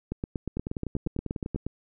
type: two click trains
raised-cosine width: 3 ms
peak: -18 / -17 dBFS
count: 11 / 14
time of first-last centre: 0.57-1.56 / 0.12-1.666 s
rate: 10.1 / 8.41 Hz
effects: none